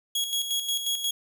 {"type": "tone with tremolo", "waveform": "sawtooth", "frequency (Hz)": 3322, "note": "G#7", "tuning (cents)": 0, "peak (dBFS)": -21, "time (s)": [0.15, 1.11], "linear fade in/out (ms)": 5, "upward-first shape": "square", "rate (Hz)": 5.6, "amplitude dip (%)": 55, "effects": []}